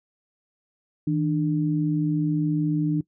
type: tone pair together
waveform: sine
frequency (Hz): 159.09 / 297.9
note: D#3 / D4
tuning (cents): +39 / +25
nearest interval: major seventh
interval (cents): 1086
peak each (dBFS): -23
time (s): 1.07-3.01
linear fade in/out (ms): 5
effects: noise-tail reverb RT60 0.1 s tail -21 dB re dry